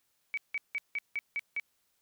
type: tone bursts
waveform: sine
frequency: 2275 Hz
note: C#7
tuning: 44 cents sharp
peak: -30 dBFS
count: 7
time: 0.34-1.598 s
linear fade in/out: 0 ms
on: 34 ms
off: 170 ms
effects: white hiss -75 dBFS RMS until 2.01 s